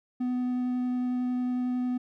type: tone with vibrato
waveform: triangle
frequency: 249.5 Hz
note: B3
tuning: 18 cents sharp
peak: -24 dBFS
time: 0.2-1.98 s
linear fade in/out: 10 ms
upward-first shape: triangle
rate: 11 Hz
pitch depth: 8 cents each way
effects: none